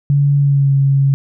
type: tone with pitch glide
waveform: sine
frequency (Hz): 142.1 to 137.74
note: C#3 to C#3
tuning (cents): +43 to -11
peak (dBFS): -9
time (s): 0.1-1.14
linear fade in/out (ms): 0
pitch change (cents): -54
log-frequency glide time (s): 0.38-0.73
effects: none